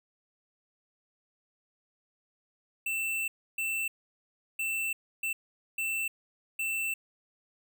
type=tone bursts at uneven times; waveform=square; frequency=2674 Hz; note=E7; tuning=24 cents sharp; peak=-30 dBFS; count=6; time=2.86-3.28 / 3.58-3.88 / 4.59-4.93 / 5.23-5.33 / 5.78-6.08 / 6.59-6.94 s; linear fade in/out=5 ms; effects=none